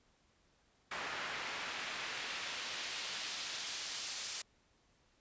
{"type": "noise with band-pass filter sweep", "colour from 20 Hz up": "pink", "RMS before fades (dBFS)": -42, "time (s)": [0.91, 4.42], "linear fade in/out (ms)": 5, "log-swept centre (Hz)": [1600, 5900], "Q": 0.93, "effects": ["pink hiss -72 dBFS RMS until 5.2 s", "resampled to 16000 Hz"]}